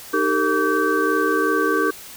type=tone cluster; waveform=sine; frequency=308.2 / 393.3 / 456 / 1147 / 1551 Hz; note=D#4 / G4 / A#4 / D6 / G6; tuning=-16 / +6 / -38 / -41 / -19 cents; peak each=-23 dBFS; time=0.13-1.91 s; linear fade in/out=10 ms; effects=white hiss -39 dBFS RMS until 2.16 s